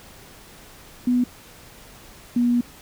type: tone pair in turn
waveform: sine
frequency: 246.9 / 241.3 Hz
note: B3 / B3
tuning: 0 / -40 cents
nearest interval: unison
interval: 40 cents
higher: first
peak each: -16 dBFS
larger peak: neither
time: 1.07-1.24 / 2.36-2.61 s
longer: second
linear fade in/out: 5 ms
effects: pink hiss -46 dBFS RMS until 2.81 s